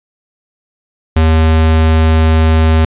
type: tone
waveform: square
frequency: 79.8 Hz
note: D#2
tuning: 44 cents sharp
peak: -7 dBFS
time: 1.16-2.85 s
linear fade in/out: 5 ms
effects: resampled to 8000 Hz + 7-bit